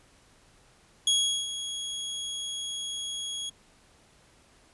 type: tone with ADSR envelope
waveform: sawtooth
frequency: 3322 Hz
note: G#7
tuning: in tune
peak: -17 dBFS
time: 1.07-3.5 s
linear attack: 3 ms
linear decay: 390 ms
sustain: -12 dB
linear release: 11 ms
effects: pink hiss -60 dBFS RMS until 4.73 s + resampled to 24000 Hz